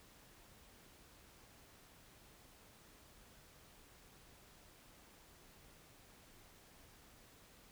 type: silence
effects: pink hiss -63 dBFS RMS until 7.71 s